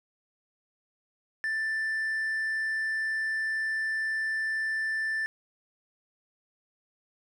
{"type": "tone with hard clipping", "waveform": "sine", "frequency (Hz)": 1769, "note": "A6", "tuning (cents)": 9, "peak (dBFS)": -28, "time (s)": [1.44, 5.26], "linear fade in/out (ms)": 0, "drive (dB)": 2, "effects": []}